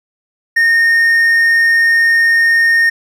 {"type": "tone", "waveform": "triangle", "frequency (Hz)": 1839, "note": "A#6", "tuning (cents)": -24, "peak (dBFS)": -6, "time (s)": [0.56, 2.9], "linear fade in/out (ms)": 10, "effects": []}